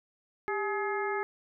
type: harmonic tone with a mistuned harmonic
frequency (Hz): 423.3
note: G#4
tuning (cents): +33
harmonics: 1 / 2 / 3 / 4 / 5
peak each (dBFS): -32 / -35 / -37 / -38 / -39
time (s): 0.48-1.23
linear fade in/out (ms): 0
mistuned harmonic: 1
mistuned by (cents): -100
effects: none